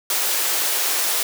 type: high-pass noise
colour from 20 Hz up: white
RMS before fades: -21 dBFS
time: 0.1-1.23 s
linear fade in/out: 2 ms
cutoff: 360 Hz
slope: 24 dB/octave
effects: none